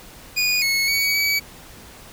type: tone with pitch steps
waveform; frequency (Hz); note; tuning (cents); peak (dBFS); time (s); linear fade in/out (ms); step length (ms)
25% pulse; 2460 / 2191 / 2251 / 2276; D#7 / C#7 / C#7 / C#7; -20 / -21 / +26 / +45; -14; 0.36-1.4; 20; 260
effects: pink hiss -43 dBFS RMS until 2.12 s